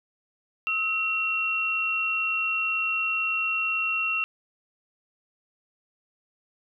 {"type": "tone pair together", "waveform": "sine", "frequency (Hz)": [1288, 2729], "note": ["E6", "F7"], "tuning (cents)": [-41, -41], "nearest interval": "octave + minor second", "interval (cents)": 1300, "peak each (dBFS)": [-32, -24], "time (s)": [0.67, 4.24], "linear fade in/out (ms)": 0, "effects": []}